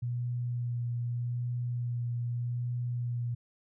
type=tone with vibrato; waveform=sine; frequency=120.8 Hz; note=B2; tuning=38 cents flat; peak=-30 dBFS; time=0.02-3.35 s; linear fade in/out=10 ms; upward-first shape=sine; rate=0.82 Hz; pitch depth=16 cents each way; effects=none